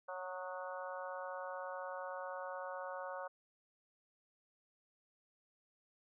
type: harmonic tone with a mistuned harmonic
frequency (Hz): 184.1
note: F#3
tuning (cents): -8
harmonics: 3 / 4 / 5 / 6 / 7 / 8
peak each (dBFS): -45 / -50 / -49 / -50 / -51 / -51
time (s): 0.08-3.28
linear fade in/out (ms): 10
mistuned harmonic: 7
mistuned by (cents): -41
effects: none